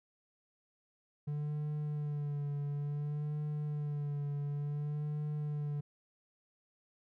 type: tone with vibrato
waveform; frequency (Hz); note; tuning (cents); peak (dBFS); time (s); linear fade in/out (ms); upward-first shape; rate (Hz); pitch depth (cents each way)
triangle; 146.83; D3; 0; -32; 1.27-5.81; 10; sine; 0.57; 36
effects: none